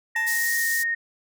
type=tone with pitch glide; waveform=sine; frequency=1864.7 to 1852.9 Hz; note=A#6 to A#6; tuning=0 to -11 cents; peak=-22 dBFS; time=0.15-0.95 s; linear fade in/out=10 ms; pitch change=-11 cents; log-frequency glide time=0.57-0.65 s
type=tone with exponential decay; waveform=20% pulse; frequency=881 Hz; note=A5; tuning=2 cents sharp; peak=-23 dBFS; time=0.16-0.67 s; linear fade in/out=2 ms; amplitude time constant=110 ms
type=high-pass noise; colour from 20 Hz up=pink; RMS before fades=-29 dBFS; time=0.26-0.84 s; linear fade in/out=20 ms; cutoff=5400 Hz; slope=24 dB/octave
effects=none